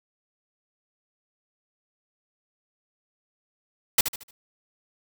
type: noise with echo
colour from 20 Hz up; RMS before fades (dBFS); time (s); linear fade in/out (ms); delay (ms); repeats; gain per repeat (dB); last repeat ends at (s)
white; -17; 3.98-4.01; 5; 75; 4; -9; 4.31
effects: none